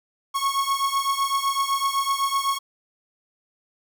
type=beating tone pair; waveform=45% pulse; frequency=1096 / 1103.9 Hz; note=C#6 / C#6; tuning=-20 / -8 cents; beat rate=7.9 Hz; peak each=-24 / -25 dBFS; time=0.34-2.59 s; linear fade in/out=20 ms; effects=none

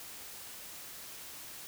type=silence; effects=white hiss -47 dBFS RMS until 1.67 s

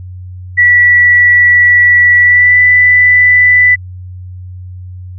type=tone with pitch glide; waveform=sine; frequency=1949 to 1986.5 Hz; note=B6 to B6; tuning=-23 to +10 cents; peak=-3 dBFS; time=0.57-3.76 s; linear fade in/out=20 ms; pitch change=+33 cents; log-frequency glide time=2.19-2.6 s; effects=added 91 Hz sine -24 dBFS peak until 5.18 s

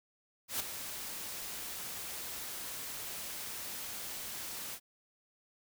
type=noise with ADSR envelope; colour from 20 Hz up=white; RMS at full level=-33 dBFS; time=0.48-4.8 s; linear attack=120 ms; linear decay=9 ms; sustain=-9 dB; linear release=66 ms; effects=none

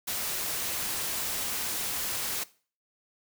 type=noise; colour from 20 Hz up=white; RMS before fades=-32 dBFS; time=0.07-2.44 s; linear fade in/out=10 ms; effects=noise-tail reverb RT60 0.4 s tail -19 dB re dry

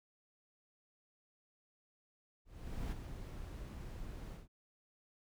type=noise with ADSR envelope; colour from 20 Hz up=brown; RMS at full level=-39 dBFS; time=2.45-4.48 s; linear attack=470 ms; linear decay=17 ms; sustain=-7 dB; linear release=140 ms; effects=none

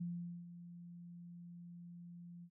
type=tone with ADSR envelope; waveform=sine; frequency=173.2 Hz; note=F3; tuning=14 cents flat; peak=-38 dBFS; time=0-2.5 s; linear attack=13 ms; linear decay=440 ms; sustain=-12 dB; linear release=65 ms; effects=none

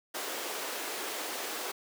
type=high-pass noise; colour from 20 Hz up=pink; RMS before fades=-37 dBFS; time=0.14-1.72 s; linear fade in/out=10 ms; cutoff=340 Hz; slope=24 dB/octave; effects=none

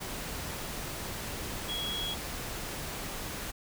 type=tone in noise; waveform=sine; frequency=3322 Hz; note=G#7; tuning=in tune; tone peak=-33 dBFS; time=1.68-2.15 s; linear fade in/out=20 ms; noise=pink; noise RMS=-38 dBFS; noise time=0-3.52 s; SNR=+2 dB; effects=none

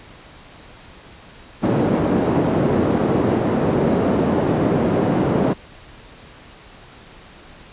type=band-pass noise; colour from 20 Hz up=white; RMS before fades=-18 dBFS; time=1.62-5.54 s; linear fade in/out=20 ms; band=130 to 390 Hz; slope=12 dB/octave; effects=pink hiss -43 dBFS RMS until 7.72 s + resampled to 8000 Hz

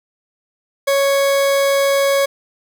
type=tone; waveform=40% pulse; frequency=554.4 Hz; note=C#5; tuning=in tune; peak=-12 dBFS; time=0.87-2.26 s; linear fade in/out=10 ms; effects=7-bit

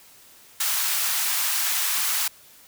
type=high-pass noise; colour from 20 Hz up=white; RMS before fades=-24 dBFS; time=0.6-2.28 s; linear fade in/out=5 ms; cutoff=840 Hz; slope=24 dB/octave; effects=white hiss -51 dBFS RMS until 2.67 s

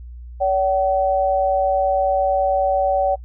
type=tone pair together; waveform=sine; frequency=570 / 760.9 Hz; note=C#5 / F#5; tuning=+48 / +48 cents; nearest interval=perfect fourth; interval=500 cents; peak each=-18 dBFS; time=0.4-3.16 s; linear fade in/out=20 ms; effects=noise-tail reverb RT60 0.1 s tail -25 dB re dry + added 60 Hz sine -33 dBFS peak until 3.24 s

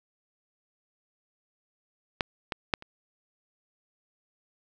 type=clicks; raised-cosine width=0.3 ms; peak=-9 / -14 / -7 / -28 dBFS; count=4; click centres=2.208 / 2.522 / 2.738 / 2.824 s; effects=none

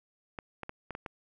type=clicks; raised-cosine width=0.5 ms; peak=-23 dBFS; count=6; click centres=0.388 / 0.633 / 0.694 / 0.907 / 0.951 / 1.062 s; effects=none

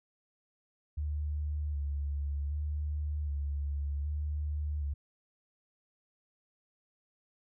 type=tone with vibrato; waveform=sine; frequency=73 Hz; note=D2; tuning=10 cents flat; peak=-31 dBFS; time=0.97-4.94 s; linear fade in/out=10 ms; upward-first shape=square; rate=0.65 Hz; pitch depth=36 cents each way; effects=none

